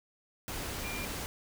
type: tone in noise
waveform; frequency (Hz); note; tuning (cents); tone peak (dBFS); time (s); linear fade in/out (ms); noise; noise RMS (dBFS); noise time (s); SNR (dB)
sine; 2389; D7; +29; -40; 0.84-1.05; 0; pink; -38; 0.48-1.26; -5
effects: none